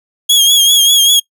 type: tone with vibrato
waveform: sawtooth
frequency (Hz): 3292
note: G#7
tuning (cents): -16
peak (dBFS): -3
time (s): 0.29-1.2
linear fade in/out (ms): 10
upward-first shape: triangle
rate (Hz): 5.1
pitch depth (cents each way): 62
effects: noise-tail reverb RT60 0.1 s tail -23 dB re dry